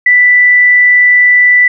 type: tone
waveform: sine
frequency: 1978 Hz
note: B6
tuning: 2 cents sharp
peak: -3 dBFS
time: 0.06-1.68 s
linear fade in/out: 5 ms
effects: none